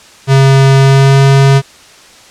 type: tone with pitch glide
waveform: square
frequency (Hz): 135.5 to 136.92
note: C#3 to C#3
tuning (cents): -39 to -21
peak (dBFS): -4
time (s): 0.27-1.62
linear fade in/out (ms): 50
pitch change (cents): +18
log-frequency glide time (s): 0.77-1.21
effects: white hiss -38 dBFS RMS until 2.3 s + low-pass 7000 Hz 12 dB/octave